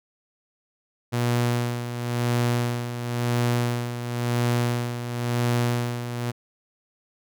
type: tone with tremolo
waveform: sawtooth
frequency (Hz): 120.4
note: B2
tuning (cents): -44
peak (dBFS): -16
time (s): 1.12-6.32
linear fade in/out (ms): 20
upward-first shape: sine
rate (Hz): 0.96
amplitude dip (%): 65
effects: none